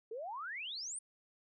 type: exponential sweep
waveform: sine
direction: up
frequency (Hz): 421.6 to 9400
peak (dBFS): -40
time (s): 0.11-0.99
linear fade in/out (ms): 5
effects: none